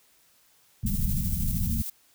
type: low-pass noise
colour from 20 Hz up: pink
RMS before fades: -27 dBFS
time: 0.83-1.82 s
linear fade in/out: 5 ms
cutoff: 230 Hz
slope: 96 dB/octave
type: noise with tremolo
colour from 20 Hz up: violet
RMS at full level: -34 dBFS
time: 0.86-1.9 s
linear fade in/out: 5 ms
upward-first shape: square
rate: 13 Hz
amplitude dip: 30%
effects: white hiss -62 dBFS RMS until 2.14 s